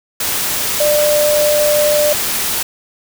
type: tone in noise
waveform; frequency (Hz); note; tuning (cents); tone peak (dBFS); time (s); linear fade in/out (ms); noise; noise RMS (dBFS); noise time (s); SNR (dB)
sine; 595; D5; +22; -11; 0.8-2.13; 5; white; -18; 0.2-2.63; +4
effects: none

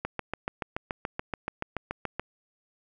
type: click train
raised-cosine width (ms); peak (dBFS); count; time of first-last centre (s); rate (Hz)
0.5; -15; 16; 0.05-2.196; 6.99
effects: none

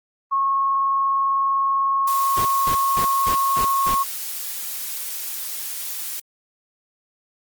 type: tone with vibrato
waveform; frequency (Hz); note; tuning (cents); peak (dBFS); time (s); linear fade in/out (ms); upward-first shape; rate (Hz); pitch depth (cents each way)
sine; 1091; C#6; -28; -17; 0.31-4.04; 20; sine; 20; 15
type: noise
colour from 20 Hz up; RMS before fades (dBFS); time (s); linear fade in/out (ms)
blue; -29; 2.07-6.2; 5
type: noise bursts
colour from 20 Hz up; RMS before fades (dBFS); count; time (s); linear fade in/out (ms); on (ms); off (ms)
pink; -28; 6; 2.37-3.944; 0; 79; 220
effects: Opus 32 kbps

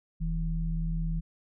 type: tone pair together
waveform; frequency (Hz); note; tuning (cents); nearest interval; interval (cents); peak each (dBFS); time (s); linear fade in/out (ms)
sine; 40.75 / 163; E1 / E3; -19 / -19; 2 octaves; 2400; -29 / -31; 0.2-1.21; 20
effects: none

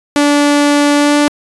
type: tone with pitch glide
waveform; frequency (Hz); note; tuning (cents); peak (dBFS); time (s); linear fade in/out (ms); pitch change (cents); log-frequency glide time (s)
sawtooth; 290 to 292.7; D4 to D4; -22 to -6; -4; 0.16-1.28; 0; +16; 0.95-1.17
effects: resampled to 24000 Hz

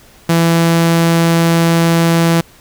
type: tone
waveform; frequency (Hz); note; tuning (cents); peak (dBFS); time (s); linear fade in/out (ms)
sawtooth; 166.9; E3; +22; -5; 0.29-2.41; 5
effects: pink hiss -44 dBFS RMS until 2.6 s

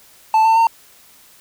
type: tone with pitch steps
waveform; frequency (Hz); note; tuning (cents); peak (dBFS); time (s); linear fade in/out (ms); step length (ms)
triangle; 880 / 895.9 / 912.1; A5 / A5 / A#5; 0 / +31 / -38; -8; 0.34-0.67; 2; 110
effects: white hiss -48 dBFS RMS until 1.4 s

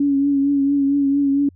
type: tone with vibrato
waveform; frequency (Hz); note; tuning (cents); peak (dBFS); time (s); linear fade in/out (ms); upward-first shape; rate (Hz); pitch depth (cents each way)
sine; 280; C#4; +18; -14; 0-1.49; 5; triangle; 4.4; 39
effects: added 89 Hz sine -46 dBFS peak until 1.55 s

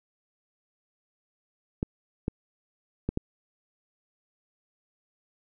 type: clicks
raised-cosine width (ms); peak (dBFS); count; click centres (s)
3; -14; 4; 1.829 / 2.281 / 3.09 / 3.174
effects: none

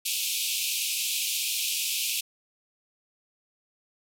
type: band-pass noise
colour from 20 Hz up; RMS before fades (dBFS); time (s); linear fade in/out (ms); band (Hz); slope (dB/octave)
pink; -29; 0.05-2.21; 10; 2400 to 16000; 96
effects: none

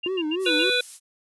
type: tone bursts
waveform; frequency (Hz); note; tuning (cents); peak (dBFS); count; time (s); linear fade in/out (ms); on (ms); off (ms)
sine; 2794; F7; 0; -26; 5; 0.03-0.639; 10; 49; 91
type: tone with vibrato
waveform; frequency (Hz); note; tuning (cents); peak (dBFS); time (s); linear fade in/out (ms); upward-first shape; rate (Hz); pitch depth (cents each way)
triangle; 341.1; F4; -41; -22; 0.06-0.7; 2; sine; 3.5; 200
type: noise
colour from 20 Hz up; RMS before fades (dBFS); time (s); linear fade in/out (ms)
violet; -35; 0.39-1; 50
type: harmonic tone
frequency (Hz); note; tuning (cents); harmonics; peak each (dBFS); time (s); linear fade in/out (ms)
493.9; B4; 0; 1 / 3 / 5 / 7 / 8; -26 / -26 / -26 / -26 / -26; 0.46-0.81; 5
effects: resampled to 24000 Hz

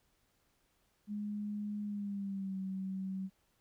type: tone with pitch glide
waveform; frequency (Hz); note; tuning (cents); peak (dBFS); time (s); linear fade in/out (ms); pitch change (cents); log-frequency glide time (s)
sine; 207.7 to 190.46; G#3 to G3; 0 to -50; -36; 1.07-3.3; 50; -150; 1.83-2.57
effects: pink hiss -75 dBFS RMS until 3.6 s

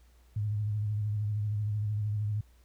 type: tone with vibrato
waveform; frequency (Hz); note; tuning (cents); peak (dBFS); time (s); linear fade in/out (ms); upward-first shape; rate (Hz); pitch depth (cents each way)
sine; 105.1; G#2; +21; -28; 0.36-2.41; 5; sine; 13; 44
effects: added 60 Hz sine -57 dBFS peak until 2.64 s + pink hiss -68 dBFS RMS until 2.64 s

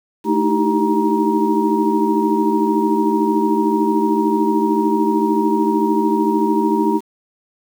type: tone cluster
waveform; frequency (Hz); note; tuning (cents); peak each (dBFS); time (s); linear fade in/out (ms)
sine; 219 / 307.6 / 321 / 389.5 / 943; A3 / D#4 / E4 / G4 / A#5; -8 / -20 / -46 / -11 / +20; -20; 0.24-7.01; 50
effects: 7-bit

